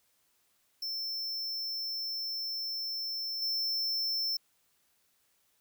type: tone with level steps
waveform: square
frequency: 5340 Hz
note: E8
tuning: 22 cents sharp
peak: -34 / -30 dBFS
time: 0.82-4.37 s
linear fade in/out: 5 ms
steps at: 3.42 s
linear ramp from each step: 2 ms
effects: white hiss -72 dBFS RMS until 5.6 s